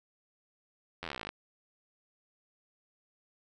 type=slowing click train; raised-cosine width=0.3 ms; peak=-22 dBFS; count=18; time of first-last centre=1.03-1.291 s; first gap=11 ms; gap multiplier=1.04; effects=none